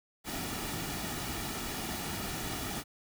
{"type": "noise with comb filter", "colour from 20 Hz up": "pink", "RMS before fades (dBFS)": -37, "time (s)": [0.24, 2.84], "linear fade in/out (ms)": 50, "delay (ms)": 1.9, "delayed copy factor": -0.5, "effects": []}